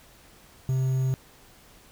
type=tone with quantisation; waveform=triangle; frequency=130.81 Hz; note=C3; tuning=in tune; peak=-20 dBFS; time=0.69-1.14 s; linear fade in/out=0 ms; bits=8; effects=pink hiss -54 dBFS RMS until 1.91 s